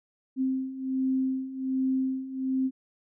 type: beating tone pair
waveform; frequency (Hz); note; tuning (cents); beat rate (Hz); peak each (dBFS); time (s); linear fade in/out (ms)
sine; 261.6 / 262.9; C4 / C4; 0 / +8; 1.3; -31 / -27; 0.36-2.71; 50
effects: none